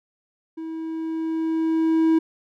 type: tone with level ramp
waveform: triangle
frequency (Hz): 322.8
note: E4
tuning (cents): -36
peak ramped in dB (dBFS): -28 to -12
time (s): 0.57-2.19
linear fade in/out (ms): 10
effects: none